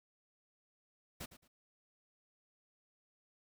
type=noise with echo; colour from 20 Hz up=pink; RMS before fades=-45 dBFS; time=1.2-1.26 s; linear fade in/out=10 ms; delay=110 ms; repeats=2; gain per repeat=-13 dB; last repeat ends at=1.48 s; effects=none